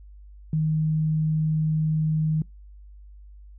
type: tone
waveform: sine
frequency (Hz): 156.3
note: D#3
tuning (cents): +8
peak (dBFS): -20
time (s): 0.53-2.42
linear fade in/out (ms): 2
effects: noise-tail reverb RT60 0.2 s tail -25 dB re dry + added 50 Hz sine -43 dBFS peak until 3.58 s